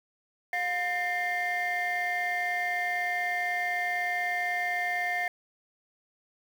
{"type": "tone cluster", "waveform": "sine", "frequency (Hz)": [713, 1800, 2103], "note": ["F5", "A6", "C7"], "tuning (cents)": [36, 39, 8], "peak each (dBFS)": -30, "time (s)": [0.53, 5.28], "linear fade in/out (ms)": 2, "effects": ["tanh soft clip ceiling -22 dBFS", "8-bit"]}